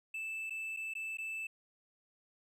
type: tone with dropouts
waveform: triangle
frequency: 2637 Hz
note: E7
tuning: in tune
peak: -36 dBFS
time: 0.14-1.47 s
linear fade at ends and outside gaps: 5 ms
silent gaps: 0.498-0.505 / 0.765-0.77 / 0.938-0.951 / 1.172-1.184 s
effects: none

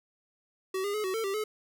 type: tone with pitch steps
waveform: square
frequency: 378.7 / 406 / 425.8 / 375.6 / 447.9 / 391.9 / 428.7 Hz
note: F#4 / G#4 / G#4 / F#4 / A4 / G4 / A4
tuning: +40 / -39 / +43 / +26 / +31 / 0 / -45 cents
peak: -30 dBFS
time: 0.74-1.44 s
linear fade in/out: 5 ms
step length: 100 ms
effects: none

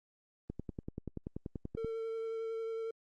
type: click train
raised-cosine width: 3 ms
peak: -26 dBFS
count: 15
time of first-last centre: 0.5-1.846 s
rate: 10.4 Hz
type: tone with vibrato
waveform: triangle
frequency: 450.5 Hz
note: A4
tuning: 41 cents sharp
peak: -34 dBFS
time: 1.77-2.91 s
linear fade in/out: 5 ms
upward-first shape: sine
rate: 11 Hz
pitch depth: 12 cents each way
effects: Opus 32 kbps

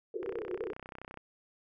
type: band-pass noise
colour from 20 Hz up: pink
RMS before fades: -38 dBFS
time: 0.14-0.73 s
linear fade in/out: 2 ms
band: 350 to 490 Hz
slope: 96 dB/octave
type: click train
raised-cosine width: 0.5 ms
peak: -29 dBFS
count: 31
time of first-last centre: 0.23-1.173 s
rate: 31.8 Hz
effects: none

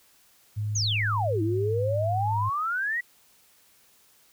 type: tone with pitch glide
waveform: sine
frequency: 105.4 to 104.67 Hz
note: G#2 to G#2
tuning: +26 to +14 cents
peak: -26 dBFS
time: 0.56-2.5 s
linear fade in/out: 20 ms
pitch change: -12 cents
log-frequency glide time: 1.3-1.69 s
type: exponential two-way sweep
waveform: sine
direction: down then up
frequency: 6850 to 315.7 to 1974 Hz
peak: -25 dBFS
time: 0.75-3.01 s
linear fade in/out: 10 ms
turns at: 1.42 s
effects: white hiss -60 dBFS RMS until 4.32 s

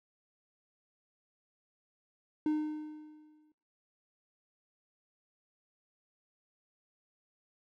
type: tone with exponential decay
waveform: triangle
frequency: 305.4 Hz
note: D#4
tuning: 32 cents flat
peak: -24 dBFS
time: 2.46-3.52 s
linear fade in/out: 2 ms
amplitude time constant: 230 ms
effects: noise-tail reverb RT60 0.4 s tail -22 dB re dry

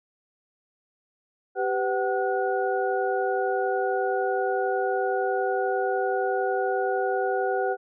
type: tone cluster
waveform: sine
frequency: 391.1 / 502 / 754 / 1452 Hz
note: G4 / B4 / F#5 / F#6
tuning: -4 / +28 / +32 / -33 cents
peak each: -27 / -28 / -27 / -33 dBFS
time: 1.55-7.77 s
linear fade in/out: 50 ms
effects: none

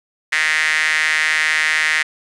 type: tone with high-pass filter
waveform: sawtooth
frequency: 155.56 Hz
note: D#3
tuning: in tune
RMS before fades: -17 dBFS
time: 0.32-2.03 s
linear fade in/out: 10 ms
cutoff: 1900 Hz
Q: 5.6
effects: resampled to 22050 Hz

